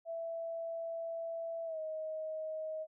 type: tone with pitch glide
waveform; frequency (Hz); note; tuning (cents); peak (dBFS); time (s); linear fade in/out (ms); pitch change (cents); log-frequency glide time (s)
sine; 663 to 629.1; E5 to D#5; +10 to +19; -37; 0.05-2.87; 50; -91; 1.65-1.79
effects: none